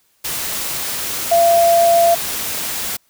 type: tone in noise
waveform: sine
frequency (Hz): 681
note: F5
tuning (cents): -44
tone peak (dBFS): -9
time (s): 1.31-2.15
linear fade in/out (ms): 10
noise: white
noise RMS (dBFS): -23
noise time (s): 0.24-2.97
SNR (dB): +11
effects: white hiss -60 dBFS RMS until 3.09 s